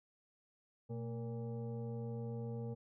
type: tone with frequency modulation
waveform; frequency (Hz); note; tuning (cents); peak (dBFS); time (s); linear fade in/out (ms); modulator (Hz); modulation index
sine; 120; B2; -49; -39; 0.89-2.75; 20; 347; 1
effects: none